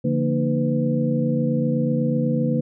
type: tone cluster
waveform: sine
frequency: 144.4 / 172.2 / 232.9 / 304.8 / 502 Hz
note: D3 / F3 / A#3 / D#4 / B4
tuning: -29 / -24 / -1 / -36 / +28 cents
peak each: -23 / -28 / -22 / -29 / -26 dBFS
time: 0.04-2.61 s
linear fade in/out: 10 ms
effects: none